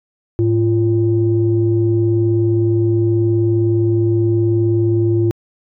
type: tone pair together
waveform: sine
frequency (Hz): 108.08 / 343.4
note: A2 / F4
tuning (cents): -30 / -29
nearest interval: octave + minor sixth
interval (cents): 2001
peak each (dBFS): -14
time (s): 0.39-5.31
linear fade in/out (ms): 0
effects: tanh soft clip ceiling -4 dBFS